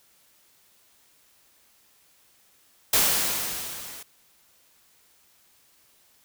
white noise with level ramp, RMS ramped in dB -19 to -42 dBFS, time 2.93-4.03 s, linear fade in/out 5 ms, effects white hiss -61 dBFS RMS until 6.24 s

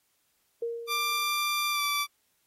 sine tone with exponential decay, 466.2 Hz, A#4, in tune, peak -27 dBFS, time 0.62-1.45 s, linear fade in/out 5 ms, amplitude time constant 180 ms
15% pulse tone with pitch glide, 1184 to 1162.3 Hz, D6 to D6, +14 to -18 cents, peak -20 dBFS, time 0.87-2.07 s, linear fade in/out 50 ms, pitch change -32 cents, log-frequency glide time 1.71-1.82 s
effects white hiss -72 dBFS RMS until 2.46 s + AAC 48 kbps

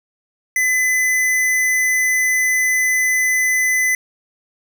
square tone, 2015 Hz, B6, 34 cents sharp, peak -15 dBFS, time 0.56-3.95 s, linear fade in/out 2 ms, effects none

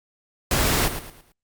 pink noise with echo, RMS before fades -21 dBFS, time 0.51-0.88 s, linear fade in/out 2 ms, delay 110 ms, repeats 4, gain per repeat -9 dB, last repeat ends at 1.32 s, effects Opus 48 kbps

